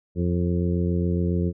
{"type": "harmonic tone with a mistuned harmonic", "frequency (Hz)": 87.31, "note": "F2", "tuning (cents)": 0, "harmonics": [1, 2, 3, 4, 5, 6], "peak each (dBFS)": [-24, -24, -33, -30, -32, -39], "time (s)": [0.15, 1.53], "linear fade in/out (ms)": 50, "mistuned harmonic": 6, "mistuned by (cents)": 28, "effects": []}